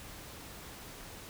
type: silence
effects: pink hiss -48 dBFS RMS until 1.29 s